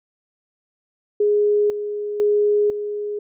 sine tone with tremolo, 415.3 Hz, G#4, in tune, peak -14 dBFS, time 1.2-3.19 s, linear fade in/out 5 ms, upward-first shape square, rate 1 Hz, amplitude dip 65%, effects none

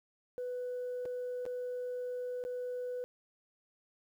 sine tone with dropouts, 496.4 Hz, B4, 9 cents sharp, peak -34 dBFS, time 0.38-3.04 s, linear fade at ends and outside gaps 0 ms, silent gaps 1.054-1.058 / 1.454-1.463 / 2.439-2.45 s, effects tanh soft clip ceiling -33 dBFS + 11-bit

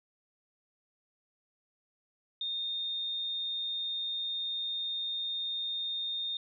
sine tone, 3659 Hz, A#7, 33 cents flat, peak -32 dBFS, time 2.41-6.37 s, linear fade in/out 2 ms, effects none

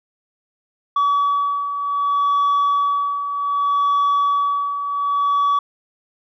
sine beating tone pair, 1139 / 1139.65 Hz, C#6 / C#6, +47 / +48 cents, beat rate 0.65 Hz, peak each -21 / -15 dBFS, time 0.96-5.59 s, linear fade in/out 5 ms, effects tanh soft clip ceiling -13 dBFS

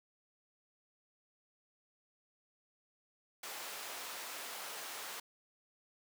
pink high-pass noise, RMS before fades -45 dBFS, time 3.43-5.2 s, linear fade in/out 5 ms, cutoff 660 Hz, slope 12 dB/octave, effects none

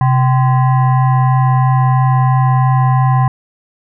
sine tone with frequency modulation, 130.81 Hz, C3, in tune, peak -8 dBFS, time 0.01-3.28 s, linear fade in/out 2 ms, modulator 903 Hz, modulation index 0.66, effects none

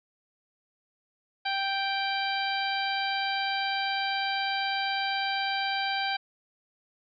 harmonic tone, 784 Hz, G5, in tune, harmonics 1 / 2 / 3 / 4 / 5 / 6, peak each -30 / -33 / -35 / -36 / -37 / -38 dBFS, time 1.45-6.17 s, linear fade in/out 10 ms, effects none

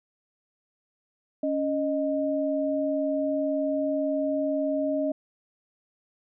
sine tone pair together, 279.1 / 619 Hz, C#4 / D#5, +12 / -9 cents, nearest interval octave + major second, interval 1379 cents, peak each -27 / -26 dBFS, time 1.43-5.12 s, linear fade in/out 5 ms, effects none

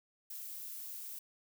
violet noise, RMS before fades -45 dBFS, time 0.3-1.19 s, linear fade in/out 5 ms, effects none

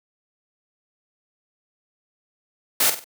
white noise with echo, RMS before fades -18 dBFS, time 2.8-2.9 s, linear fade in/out 5 ms, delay 48 ms, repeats 3, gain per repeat -9 dB, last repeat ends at 3.044 s, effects high-pass 200 Hz 12 dB/octave

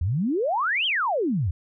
sine exponential two-way sweep, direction up then down, 76.5 to 3300 to 76.5 Hz, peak -21 dBFS, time 0.01-1.51 s, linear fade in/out 5 ms, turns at 0.86 s, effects none

